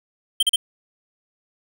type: tone bursts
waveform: square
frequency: 3136 Hz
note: G7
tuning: in tune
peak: -15 dBFS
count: 3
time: 0.4-0.56 s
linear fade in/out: 5 ms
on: 28 ms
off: 38 ms
effects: none